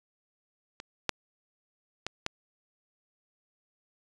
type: clicks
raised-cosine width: 0.2 ms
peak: -23 / -8 / -15 / -12 dBFS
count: 4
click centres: 0.801 / 1.093 / 2.066 / 2.264 s
effects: resampled to 22050 Hz